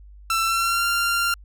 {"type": "tone with pitch glide", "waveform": "sawtooth", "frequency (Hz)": [1338, 1387.6], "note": ["E6", "F6"], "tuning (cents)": [25, -12], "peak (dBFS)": -16, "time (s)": [0.3, 1.34], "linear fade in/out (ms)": 2, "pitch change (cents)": 63, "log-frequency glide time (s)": [0.44, 0.86], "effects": ["added 50 Hz sine -42 dBFS peak until 1.44 s"]}